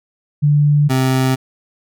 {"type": "tone pair in turn", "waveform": ["sine", "25% pulse"], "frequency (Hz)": [146.83, 130.81], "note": ["D3", "C3"], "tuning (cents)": [0, 0], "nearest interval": "major second", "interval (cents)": 200, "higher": "first", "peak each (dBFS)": -9, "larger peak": "neither", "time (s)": [[0.42, 0.89], [0.89, 1.36]], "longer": "neither", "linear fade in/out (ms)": 20, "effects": []}